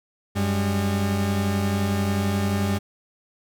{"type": "tone pair together", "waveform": "40% pulse", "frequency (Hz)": [95.14, 201.6], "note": ["F#2", "G3"], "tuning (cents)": [49, 49], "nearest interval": "octave + minor second", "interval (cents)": 1300, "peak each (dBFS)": -23, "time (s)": [0.35, 2.79], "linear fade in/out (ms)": 20, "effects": []}